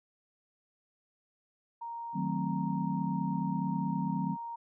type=tone; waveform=sine; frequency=932.3 Hz; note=A#5; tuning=in tune; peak=-37 dBFS; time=1.81-4.56 s; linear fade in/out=10 ms
type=chord; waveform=sine; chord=D# diminished seventh; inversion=none; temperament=equal; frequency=155.56 / 185 / 220 / 261.6 Hz; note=D#3 / F#3 / A3 / C4; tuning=0 / 0 / 0 / 0 cents; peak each=-36 / -33 / -37 / -37 dBFS; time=2.13-4.37 s; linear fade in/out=50 ms
effects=none